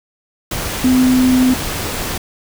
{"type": "tone in noise", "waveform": "sine", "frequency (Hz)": 255.2, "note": "C4", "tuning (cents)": -43, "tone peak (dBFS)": -9, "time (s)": [0.84, 1.54], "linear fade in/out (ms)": 5, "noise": "pink", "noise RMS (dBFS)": -22, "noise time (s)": [0.51, 2.18], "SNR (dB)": 10, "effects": []}